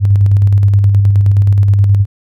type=tone with tremolo; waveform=sine; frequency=100 Hz; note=G2; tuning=35 cents sharp; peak=-4 dBFS; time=0-2.06 s; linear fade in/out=50 ms; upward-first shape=square; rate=9.5 Hz; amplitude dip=30%; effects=none